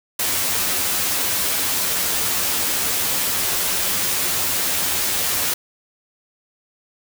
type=noise with comb filter; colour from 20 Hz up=white; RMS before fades=-21 dBFS; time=0.19-5.54 s; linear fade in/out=5 ms; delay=11 ms; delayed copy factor=+0.6; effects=none